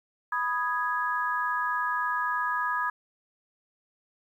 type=chord; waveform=sine; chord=G# minor; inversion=first; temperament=equal; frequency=987.8 / 1244.5 / 1661.2 Hz; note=B5 / D#6 / G#6; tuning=0 / 0 / 0 cents; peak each=-30 dBFS; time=0.32-2.9 s; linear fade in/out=5 ms; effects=10-bit